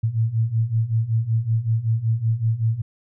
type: beating tone pair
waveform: sine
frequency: 110 / 115.3 Hz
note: A2 / A#2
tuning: 0 / -19 cents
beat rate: 5.3 Hz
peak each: -23 / -20 dBFS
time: 0.03-2.82 s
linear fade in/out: 10 ms
effects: none